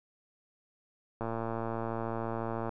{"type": "click train", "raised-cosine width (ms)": 1, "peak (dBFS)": -21, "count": 170, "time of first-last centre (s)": [1.21, 2.692], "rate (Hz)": 114, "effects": []}